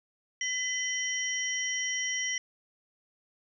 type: tone cluster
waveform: sine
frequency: 2005 / 3068 / 5710 Hz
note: B6 / G7 / F8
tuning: +26 / -38 / +37 cents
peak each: -32 / -36 / -33 dBFS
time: 0.41-2.38 s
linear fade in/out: 2 ms
effects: none